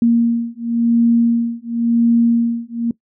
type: beating tone pair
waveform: sine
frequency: 233.1 / 234.04 Hz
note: A#3 / A#3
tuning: 0 / +7 cents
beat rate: 0.94 Hz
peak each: -15 dBFS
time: 0.02-2.91 s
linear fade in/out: 2 ms
effects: noise-tail reverb RT60 0.1 s tail -20 dB re dry